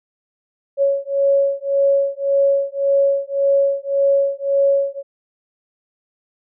sine beating tone pair, 554.4 / 556.2 Hz, C#5 / C#5, 0 / +6 cents, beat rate 1.8 Hz, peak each -17 / -17 dBFS, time 0.77-5.03 s, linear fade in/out 50 ms, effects none

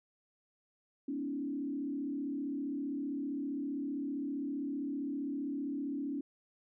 sine tone with frequency modulation, 281.8 Hz, C#4, 29 cents sharp, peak -34 dBFS, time 1.08-6.21 s, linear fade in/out 5 ms, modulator 35.3 Hz, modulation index 0.97, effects none

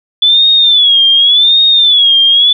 sine tone with vibrato, 3448 Hz, A7, 36 cents flat, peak -4 dBFS, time 0.22-2.53 s, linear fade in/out 5 ms, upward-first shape sine, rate 0.88 Hz, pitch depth 130 cents each way, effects none

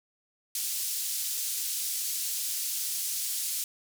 white band-pass noise, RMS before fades -32 dBFS, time 0.55-3.64 s, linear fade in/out 2 ms, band 4600 to 14000 Hz, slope 12 dB/octave, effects none

